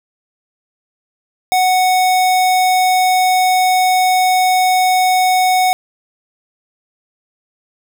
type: tone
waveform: square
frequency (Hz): 740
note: F#5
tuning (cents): 0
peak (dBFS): -11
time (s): 1.52-5.73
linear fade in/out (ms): 0
effects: none